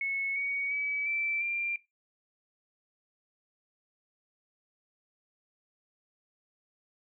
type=tone with pitch steps; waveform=sine; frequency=2198 / 2242 / 2286 / 2331 / 2378 Hz; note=C#7 / C#7 / D7 / D7 / D7; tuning=-15 / +19 / -47 / -14 / +21 cents; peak=-29 dBFS; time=0.01-1.76 s; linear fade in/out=2 ms; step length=350 ms; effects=noise-tail reverb RT60 0.2 s tail -18 dB re dry